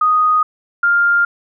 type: tone pair in turn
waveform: sine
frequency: 1244 / 1400.3 Hz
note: D#6 / F6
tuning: -1 / +4 cents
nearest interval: major second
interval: 205 cents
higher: second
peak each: -10 dBFS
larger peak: neither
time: 0.01-0.43 / 0.83-1.25 s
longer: neither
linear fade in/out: 5 ms
effects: none